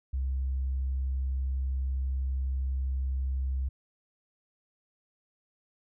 sine tone, 66.1 Hz, C2, 18 cents sharp, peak -26 dBFS, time 0.13-3.69 s, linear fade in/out 10 ms, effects tanh soft clip ceiling -24 dBFS

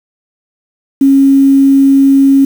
sine tone with quantisation, 273.5 Hz, C#4, 23 cents flat, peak -3 dBFS, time 1.01-2.45 s, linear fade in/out 5 ms, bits 5, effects none

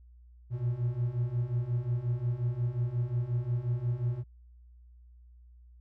triangle beating tone pair, 117.6 / 123.2 Hz, A#2 / B2, +16 / -4 cents, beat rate 5.6 Hz, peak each -31 / -28 dBFS, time 0.5-4.24 s, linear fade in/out 50 ms, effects added 60 Hz sine -52 dBFS peak until 5.8 s

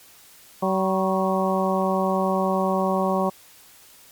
harmonic tone with a mistuned harmonic, 190 Hz, F#3, 46 cents sharp, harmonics 1 / 2 / 3 / 4 / 5 / 6, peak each -24 / -27 / -25 / -27 / -29 / -28 dBFS, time 0.62-3.3 s, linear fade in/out 10 ms, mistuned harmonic 6, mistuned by -60 cents, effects white hiss -50 dBFS RMS until 4.11 s + MP3 96 kbps

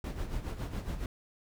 brown noise with tremolo, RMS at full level -34 dBFS, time 0.04-1.06 s, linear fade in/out 2 ms, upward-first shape sine, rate 7.2 Hz, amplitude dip 65%, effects none

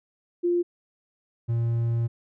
sine / triangle tone pair in turn, 349.2 / 116.53 Hz, F4 / A#2, 0 / 0 cents, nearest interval octave + perfect fifth, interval 1900 cents, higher first, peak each -20 dBFS, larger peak neither, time 0.43-0.63 / 1.48-2.08 s, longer second, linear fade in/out 20 ms, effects none

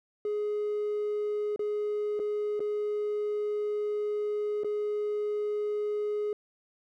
triangle tone with dropouts, 418.3 Hz, G#4, 12 cents sharp, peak -25 dBFS, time 0.25-6.33 s, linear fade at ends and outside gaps 2 ms, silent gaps 1.561-1.593 / 2.193-2.198 / 2.595-2.603 / 4.635-4.645 s, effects tanh soft clip ceiling -23 dBFS

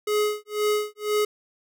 square tone with tremolo, 420.8 Hz, G#4, 23 cents sharp, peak -20 dBFS, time 0.07-1.25 s, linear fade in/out 5 ms, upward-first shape sine, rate 2 Hz, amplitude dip 100%, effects none

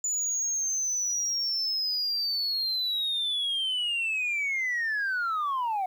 sine linear sweep, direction down, 7000 to 730 Hz, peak -24 dBFS, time 0.04-5.86 s, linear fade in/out 5 ms, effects tanh soft clip ceiling -24 dBFS + 10-bit

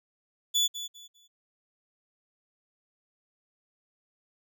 30% pulse tone with echo, 3451 Hz, A7, 34 cents flat, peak -20 dBFS, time 0.54-0.68 s, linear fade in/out 20 ms, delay 200 ms, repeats 3, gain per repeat -12 dB, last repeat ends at 1.28 s, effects none

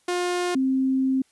sawtooth / sine tone pair in turn, 355.7 / 263.9 Hz, F4 / C4, +32 / +15 cents, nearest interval perfect fourth, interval 517 cents, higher first, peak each -19 dBFS, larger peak neither, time 0.08-0.55 / 0.55-1.22 s, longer second, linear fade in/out 5 ms, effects white hiss -64 dBFS RMS until 1.31 s + resampled to 24000 Hz

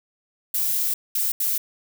violet noise bursts at uneven times, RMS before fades -23 dBFS, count 3, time 0.54-0.94 / 1.15-1.32 / 1.4-1.58 s, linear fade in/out 5 ms, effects none

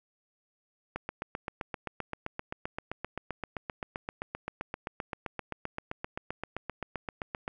click train, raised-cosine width 0.5 ms, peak -19 dBFS, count 51, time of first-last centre 0.96-7.479 s, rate 7.67 Hz, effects none

